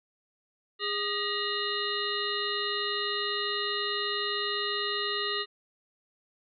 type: harmonic tone with a mistuned harmonic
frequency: 409.6 Hz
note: G#4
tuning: 24 cents flat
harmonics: 1 / 3 / 5 / 7 / 9 / 10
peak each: -35 / -35 / -35 / -35 / -35 / -35 dBFS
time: 0.79-5.46 s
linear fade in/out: 50 ms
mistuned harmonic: 5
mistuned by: -130 cents
effects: MP3 64 kbps

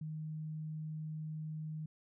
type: tone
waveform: sine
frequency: 155.56 Hz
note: D#3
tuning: in tune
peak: -39 dBFS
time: 0.01-1.86 s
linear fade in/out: 5 ms
effects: none

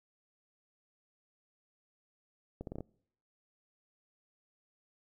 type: accelerating click train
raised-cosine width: 2 ms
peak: -27 dBFS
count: 6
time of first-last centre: 2.61-2.807 s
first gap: 62 ms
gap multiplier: 0.77
effects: noise-tail reverb RT60 0.7 s tail -25 dB re dry

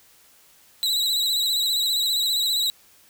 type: tone with vibrato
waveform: 40% pulse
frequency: 3919 Hz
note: B7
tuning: 14 cents flat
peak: -19 dBFS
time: 0.83-2.7 s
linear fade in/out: 0 ms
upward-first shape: sine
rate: 15 Hz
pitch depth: 55 cents each way
effects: white hiss -55 dBFS RMS until 3.09 s

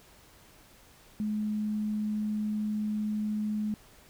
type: tone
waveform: sine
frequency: 212.2 Hz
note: G#3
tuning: 38 cents sharp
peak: -28 dBFS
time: 1.2-3.74 s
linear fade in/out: 0 ms
effects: pink hiss -57 dBFS RMS until 4.09 s

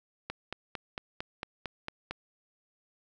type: click train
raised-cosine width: 0.3 ms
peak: -19 dBFS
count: 9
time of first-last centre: 0.3-2.11 s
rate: 4.42 Hz
effects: none

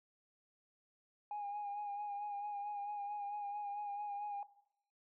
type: tone with vibrato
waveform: sine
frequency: 820 Hz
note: G#5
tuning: 22 cents flat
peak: -38 dBFS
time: 1.31-4.43 s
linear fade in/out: 2 ms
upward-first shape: sine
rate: 4.5 Hz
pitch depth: 30 cents each way
effects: noise-tail reverb RT60 0.8 s tail -19 dB re dry + tanh soft clip ceiling -36 dBFS

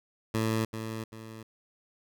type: tone with echo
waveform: 15% pulse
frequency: 111.2 Hz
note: A2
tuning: 19 cents sharp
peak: -20 dBFS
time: 0.34-0.65 s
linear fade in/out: 5 ms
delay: 390 ms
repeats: 2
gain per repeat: -8 dB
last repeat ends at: 1.43 s
effects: none

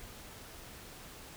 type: silence
effects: pink hiss -50 dBFS RMS until 1.36 s

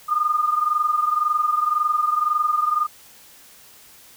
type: tone pair together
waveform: sine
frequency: 1213.1 / 1235 Hz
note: D#6 / D#6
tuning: -44 / -13 cents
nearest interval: unison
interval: 31 cents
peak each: -19 / -23 dBFS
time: 0.08-2.87 s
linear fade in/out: 20 ms
effects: white hiss -48 dBFS RMS until 4.16 s

